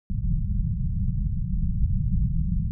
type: low-pass noise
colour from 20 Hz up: pink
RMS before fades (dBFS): -24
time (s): 0.1-2.71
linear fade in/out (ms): 0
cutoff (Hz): 200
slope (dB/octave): 96
effects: none